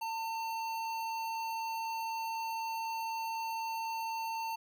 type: tone with notch filter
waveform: square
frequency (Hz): 902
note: A5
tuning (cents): +43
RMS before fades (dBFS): -37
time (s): 0.01-4.56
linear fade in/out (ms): 10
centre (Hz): 8800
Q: 1.2
effects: none